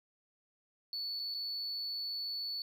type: tone with dropouts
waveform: sine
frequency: 4447 Hz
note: C#8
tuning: 5 cents sharp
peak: -34 dBFS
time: 0.93-2.62 s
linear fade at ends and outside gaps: 1 ms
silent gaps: 1.194-1.197 / 1.341-1.346 s
effects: tanh soft clip ceiling -34 dBFS